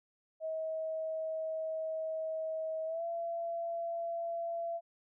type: tone with pitch glide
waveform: sine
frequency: 638 to 675.9 Hz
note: D#5 to E5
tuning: +43 to +43 cents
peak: -34 dBFS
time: 0.4-4.81 s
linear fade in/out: 50 ms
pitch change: +100 cents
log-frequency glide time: 2.86-3.04 s
effects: none